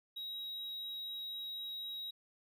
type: tone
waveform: triangle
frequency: 3826 Hz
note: A#7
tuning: 44 cents sharp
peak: -39 dBFS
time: 0.16-2.11 s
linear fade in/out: 10 ms
effects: none